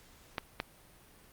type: clicks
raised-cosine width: 0.3 ms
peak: -16 dBFS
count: 2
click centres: 0.382 / 0.601 s
effects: pink hiss -59 dBFS RMS until 1.32 s + Opus 48 kbps